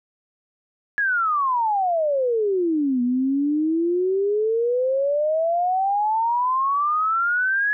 sine exponential two-way sweep, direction down then up, 1700 to 241.2 to 1700 Hz, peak -18 dBFS, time 0.98-7.73 s, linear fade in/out 0 ms, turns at 3.02 s, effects none

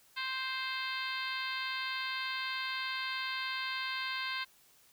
harmonic tone, 523.3 Hz, C5, in tune, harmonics 2 / 3 / 4 / 5 / 6 / 7 / 8 / 9, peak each -41 / -40 / -41 / -43 / -45 / -44 / -44 / -49 dBFS, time 0.16-4.45 s, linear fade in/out 20 ms, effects white hiss -64 dBFS RMS until 4.92 s

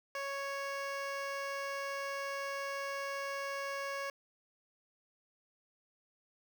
15% pulse tone with notch filter, 554.4 Hz, C#5, in tune, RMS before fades -39 dBFS, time 0.15-4.1 s, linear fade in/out 2 ms, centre 11000 Hz, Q 0.76, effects none

